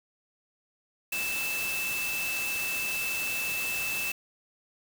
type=tone in noise; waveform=sine; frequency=2637 Hz; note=E7; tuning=in tune; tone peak=-30 dBFS; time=1.12-4.12 s; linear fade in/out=5 ms; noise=white; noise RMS=-35 dBFS; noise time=1.12-4.12 s; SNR=+2 dB; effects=none